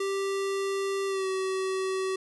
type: tone with pitch glide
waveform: square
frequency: 392 to 379.7 Hz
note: G4 to F#4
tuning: 0 to +45 cents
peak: -28 dBFS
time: 0-2.16 s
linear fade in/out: 5 ms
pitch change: -55 cents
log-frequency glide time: 1.07-1.27 s
effects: resampled to 24000 Hz